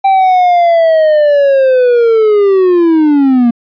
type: linear sweep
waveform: triangle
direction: down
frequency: 784 to 231.5 Hz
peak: -3 dBFS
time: 0.04-3.51 s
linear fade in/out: 10 ms
effects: resampled to 11025 Hz